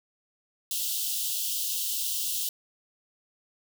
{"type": "high-pass noise", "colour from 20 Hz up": "white", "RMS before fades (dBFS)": -30, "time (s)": [0.71, 2.49], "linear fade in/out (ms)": 2, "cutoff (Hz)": 2800, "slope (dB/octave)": 96, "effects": []}